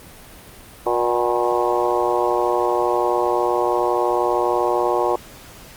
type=harmonic tone with a mistuned harmonic; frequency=120.2 Hz; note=B2; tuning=46 cents flat; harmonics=3 / 4 / 5 / 6 / 7 / 8 / 9; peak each=-22 / -23 / -24 / -25 / -25 / -26 / -27 dBFS; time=0.86-5.16 s; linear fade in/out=5 ms; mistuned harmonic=6; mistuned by=+65 cents; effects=pink hiss -42 dBFS RMS until 5.76 s + Opus 32 kbps